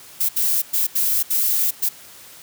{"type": "noise bursts at uneven times", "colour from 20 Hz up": "violet", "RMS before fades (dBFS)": -19, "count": 6, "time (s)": [[0.2, 0.29], [0.36, 0.62], [0.73, 0.87], [0.95, 1.23], [1.3, 1.71], [1.82, 1.89]], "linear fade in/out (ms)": 10, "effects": ["white hiss -43 dBFS RMS until 2.42 s", "high-pass 60 Hz 12 dB/octave"]}